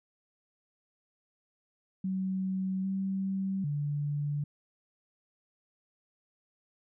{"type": "tone with pitch steps", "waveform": "sine", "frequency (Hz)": [189, 192.6, 145.7], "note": ["F#3", "G3", "D3"], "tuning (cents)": [37, -30, -13], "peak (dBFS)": -29, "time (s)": [2.04, 4.44], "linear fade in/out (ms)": 5, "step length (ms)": 800, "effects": []}